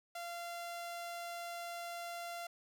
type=tone; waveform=sawtooth; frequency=689 Hz; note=F5; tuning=24 cents flat; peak=-38 dBFS; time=0.15-2.47 s; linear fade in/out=5 ms; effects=none